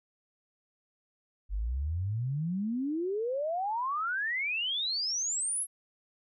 sine exponential sweep, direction up, 46.16 to 11360 Hz, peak -29 dBFS, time 1.49-5.67 s, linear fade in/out 50 ms, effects none

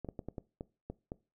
clicks, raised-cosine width 2 ms, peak -26 dBFS, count 8, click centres 0.047 / 0.088 / 0.192 / 0.286 / 0.382 / 0.609 / 0.9 / 1.119 s, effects noise-tail reverb RT60 0.3 s tail -21 dB re dry

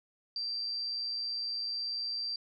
sine tone with amplitude modulation, 4699 Hz, D8, in tune, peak -31 dBFS, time 0.36-2.36 s, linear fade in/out 2 ms, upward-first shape sine, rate 120 Hz, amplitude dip 40%, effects none

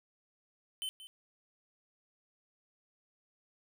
square tone with echo, 3061 Hz, G7, 42 cents flat, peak -36 dBFS, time 0.82-0.89 s, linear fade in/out 0 ms, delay 180 ms, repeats 1, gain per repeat -13 dB, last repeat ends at 1.07 s, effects none

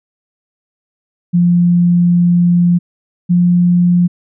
sine tone pair in turn, 174.61 / 176.13 Hz, F3 / F3, 0 / +15 cents, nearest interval unison, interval 15 cents, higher second, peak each -7 dBFS, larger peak neither, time 1.33-2.79 / 3.29-4.08 s, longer first, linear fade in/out 20 ms, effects none

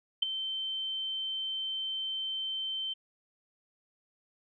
sine tone with ADSR envelope, 3100 Hz, G7, 20 cents flat, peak -20 dBFS, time 0.22-2.94 s, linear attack 8 ms, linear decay 9 ms, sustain -12 dB, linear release 15 ms, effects none

